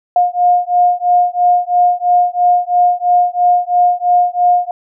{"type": "beating tone pair", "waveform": "sine", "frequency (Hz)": [711, 714], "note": ["F5", "F5"], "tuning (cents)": [31, 38], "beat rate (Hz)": 3, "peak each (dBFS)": -12, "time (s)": [0.16, 4.71], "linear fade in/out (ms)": 2, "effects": []}